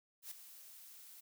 blue noise with ADSR envelope, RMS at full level -45 dBFS, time 0.22-1.21 s, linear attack 93 ms, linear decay 5 ms, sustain -11 dB, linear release 13 ms, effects none

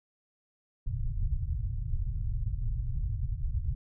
pink low-pass noise, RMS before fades -31 dBFS, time 0.86-3.75 s, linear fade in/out 2 ms, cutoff 130 Hz, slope 48 dB/octave, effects none

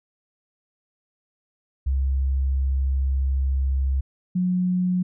sine tone pair in turn, 67 / 181.47 Hz, C2 / F#3, +42 / -33 cents, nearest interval octave + perfect fourth, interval 1725 cents, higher second, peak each -19 dBFS, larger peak neither, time 1.86-4.01 / 4.35-5.03 s, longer first, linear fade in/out 10 ms, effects none

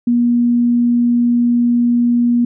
sine tone, 239.6 Hz, A#3, 48 cents sharp, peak -10 dBFS, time 0.07-2.45 s, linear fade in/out 5 ms, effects none

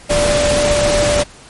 sine tone in noise, 587.3 Hz, D5, in tune, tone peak -13 dBFS, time 0.09-1.24 s, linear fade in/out 20 ms, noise pink, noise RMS -17 dBFS, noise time 0.09-1.24 s, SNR +1 dB, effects pink hiss -40 dBFS RMS until 1.49 s + MP3 48 kbps

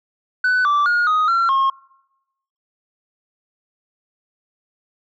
sine tone with pitch steps, 1498 / 1166 / 1433 / 1250 / 1363 / 1078 Hz, F#6 / D6 / F6 / D#6 / F6 / C#6, +21 / -13 / +44 / +8 / -43 / -49 cents, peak -11 dBFS, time 0.44-1.7 s, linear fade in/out 5 ms, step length 210 ms, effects noise-tail reverb RT60 0.9 s tail -25 dB re dry + tanh soft clip ceiling -13 dBFS

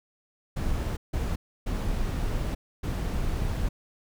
brown noise bursts at uneven times, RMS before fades -28 dBFS, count 4, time 0.56-0.97 / 1.13-1.36 / 1.66-2.55 / 2.83-3.69 s, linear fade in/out 10 ms, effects none

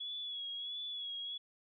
sine tone with vibrato, 3372 Hz, G#7, 26 cents sharp, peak -39 dBFS, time 0-1.38 s, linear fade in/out 10 ms, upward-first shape sine, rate 1.5 Hz, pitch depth 44 cents each way, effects none

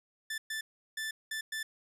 sawtooth tone bursts at uneven times, 1760 Hz, A6, in tune, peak -31 dBFS, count 5, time 0.3-0.38 / 0.5-0.61 / 0.97-1.11 / 1.31-1.41 / 1.52-1.63 s, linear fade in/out 5 ms, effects resampled to 32000 Hz

